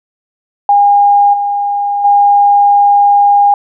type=tone with level steps; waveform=sine; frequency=812 Hz; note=G#5; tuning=39 cents flat; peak=-4 / -11 / -4 dBFS; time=0.69-3.54 s; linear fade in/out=2 ms; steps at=1.33 / 2.04 s; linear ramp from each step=10 ms; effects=none